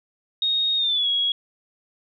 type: tone with pitch glide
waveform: sine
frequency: 3729 to 3322 Hz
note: A#7 to G#7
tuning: 0 to 0 cents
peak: -19 dBFS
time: 0.42-1.32 s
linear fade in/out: 2 ms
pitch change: -200 cents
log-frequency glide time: 0.77-1.08 s
effects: none